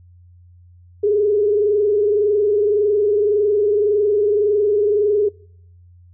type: tone with frequency modulation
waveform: sine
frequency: 415.3 Hz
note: G#4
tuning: in tune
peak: -13 dBFS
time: 1.03-5.29 s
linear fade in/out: 10 ms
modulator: 21.8 Hz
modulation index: 0.75
effects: noise-tail reverb RT60 0.7 s tail -25 dB re dry + added 88 Hz sine -44 dBFS peak until 6.13 s